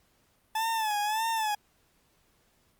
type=tone with vibrato; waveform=40% pulse; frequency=867 Hz; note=A5; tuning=26 cents flat; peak=-26 dBFS; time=0.55-1.55 s; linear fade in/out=5 ms; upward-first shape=sine; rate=1.7 Hz; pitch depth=85 cents each way; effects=pink hiss -68 dBFS RMS until 2.79 s + Opus 48 kbps